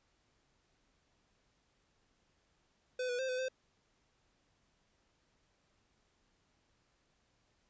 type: tone with pitch steps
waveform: square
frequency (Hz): 505 / 489.8 / 524 / 507 / 519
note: B4 / B4 / C5 / B4 / C5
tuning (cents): +39 / -14 / +2 / +45 / -14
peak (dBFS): -35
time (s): 2.99-3.485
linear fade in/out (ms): 5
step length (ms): 99
effects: pink hiss -75 dBFS RMS until 7.69 s + resampled to 16000 Hz